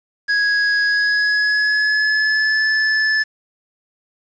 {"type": "tone with pitch glide", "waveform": "square", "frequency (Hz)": [1661.2, 1738.8], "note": ["G#6", "A6"], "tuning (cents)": [0, -21], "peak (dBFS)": -15, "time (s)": [0.28, 3.24], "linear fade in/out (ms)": 20, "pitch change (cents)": 79, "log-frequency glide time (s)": [0.86, 2.64], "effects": ["resampled to 16000 Hz", "7-bit"]}